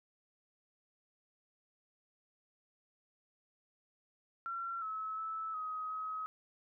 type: tone with pitch steps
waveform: sine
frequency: 1362 / 1294 / 1309 / 1262 / 1272 Hz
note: F6 / E6 / E6 / D#6 / D#6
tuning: -44 / -32 / -13 / +24 / +38 cents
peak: -37 dBFS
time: 4.46-6.26 s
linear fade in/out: 0 ms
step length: 360 ms
effects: none